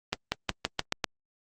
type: accelerating click train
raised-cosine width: 0.2 ms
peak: -8 dBFS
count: 7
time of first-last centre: 0.13-1.042 s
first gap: 190 ms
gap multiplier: 0.91
effects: Opus 32 kbps